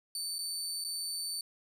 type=tone with dropouts; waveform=25% pulse; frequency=4542 Hz; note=C#8; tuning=41 cents sharp; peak=-30 dBFS; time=0.15-1.41 s; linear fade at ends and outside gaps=2 ms; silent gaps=0.384-0.389 / 0.841-0.847 s; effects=none